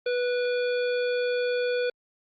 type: harmonic tone with a mistuned harmonic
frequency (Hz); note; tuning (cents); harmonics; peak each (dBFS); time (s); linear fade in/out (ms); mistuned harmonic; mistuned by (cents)
491.9; B4; -7; 1 / 3 / 5 / 7 / 9; -24 / -34 / -38 / -41 / -43; 0.06-1.9; 5; 5; -26
effects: Opus 32 kbps